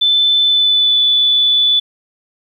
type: tone with pitch glide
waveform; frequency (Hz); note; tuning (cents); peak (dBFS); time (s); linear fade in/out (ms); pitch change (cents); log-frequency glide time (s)
sine; 3520 to 3474; A7 to A7; 0 to -23; -9; 0.01-1.8; 10; -23; 0.42-1.02
effects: 8-bit